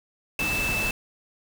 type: tone in noise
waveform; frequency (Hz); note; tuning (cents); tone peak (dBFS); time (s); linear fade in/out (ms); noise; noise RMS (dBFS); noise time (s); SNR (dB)
sine; 2637; E7; 0; -25; 0.39-0.91; 2; pink; -30; 0.39-0.91; +2
effects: none